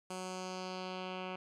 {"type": "tone with low-pass filter sweep", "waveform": "10% pulse", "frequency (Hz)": 185, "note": "F#3", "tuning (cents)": 0, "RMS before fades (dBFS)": -42, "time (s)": [0.1, 1.36], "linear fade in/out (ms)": 5, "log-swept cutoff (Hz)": [8900, 2500], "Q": 1.9, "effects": []}